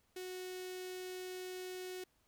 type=tone with notch filter; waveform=sawtooth; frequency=368 Hz; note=F#4; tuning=9 cents flat; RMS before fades=-45 dBFS; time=0.16-2.04 s; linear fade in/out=5 ms; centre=980 Hz; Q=0.74; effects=pink hiss -75 dBFS RMS until 2.27 s